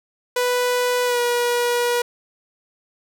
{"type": "tone with pitch glide", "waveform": "sawtooth", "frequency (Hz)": [493.9, 482.3], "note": ["B4", "B4"], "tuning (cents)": [0, -41], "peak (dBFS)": -14, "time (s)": [0.36, 2.02], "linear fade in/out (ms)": 5, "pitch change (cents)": -41, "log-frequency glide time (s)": [1.05, 1.19], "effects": []}